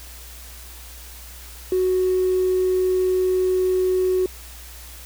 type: tone with tanh clipping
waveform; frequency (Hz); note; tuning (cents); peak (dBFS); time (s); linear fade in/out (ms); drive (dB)
triangle; 370; F#4; 0; -16; 1.72-4.26; 2; 1
effects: added 60 Hz sine -40 dBFS peak until 5.05 s + white hiss -42 dBFS RMS until 5.05 s